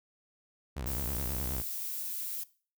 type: tone with vibrato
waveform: sawtooth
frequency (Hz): 64.5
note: C2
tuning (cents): -24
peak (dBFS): -31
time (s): 0.76-1.62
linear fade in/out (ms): 10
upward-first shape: square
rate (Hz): 9.4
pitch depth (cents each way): 170
type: noise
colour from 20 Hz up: violet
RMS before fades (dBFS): -37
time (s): 0.86-2.44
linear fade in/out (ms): 10
effects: noise-tail reverb RT60 0.4 s tail -19 dB re dry